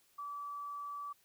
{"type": "tone", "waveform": "sine", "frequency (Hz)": 1153, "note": "D6", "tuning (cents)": -32, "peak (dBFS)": -40, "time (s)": [0.18, 1.13], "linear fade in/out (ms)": 10, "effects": ["white hiss -70 dBFS RMS until 1.24 s"]}